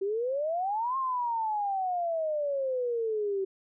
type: exponential two-way sweep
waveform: sine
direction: up then down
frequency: 380 to 1077 to 380 Hz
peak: -27 dBFS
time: 0.01-3.45 s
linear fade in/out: 10 ms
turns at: 0.97 s
effects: none